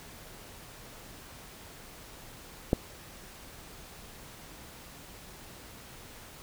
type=clicks; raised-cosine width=2 ms; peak=-9 / -29 dBFS; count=2; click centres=2.731 / 2.735 s; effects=pink hiss -49 dBFS RMS until 6.42 s